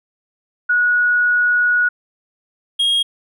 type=tone pair in turn; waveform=sine / triangle; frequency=1459 / 3263 Hz; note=F#6 / G#7; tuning=-25 / -31 cents; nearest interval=octave + major second; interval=1394 cents; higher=second; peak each=-12 dBFS; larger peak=neither; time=0.69-1.89 / 2.79-3.03 s; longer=first; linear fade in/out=10 ms; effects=none